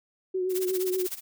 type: tone with vibrato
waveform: sine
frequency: 370 Hz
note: F#4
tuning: in tune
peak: -25 dBFS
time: 0.34-1.07 s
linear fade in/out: 10 ms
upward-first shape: triangle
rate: 8.4 Hz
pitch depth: 41 cents each way
type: noise with tremolo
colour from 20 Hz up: blue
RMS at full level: -32 dBFS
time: 0.49-1.21 s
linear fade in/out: 50 ms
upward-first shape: sine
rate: 16 Hz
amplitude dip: 90%
effects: none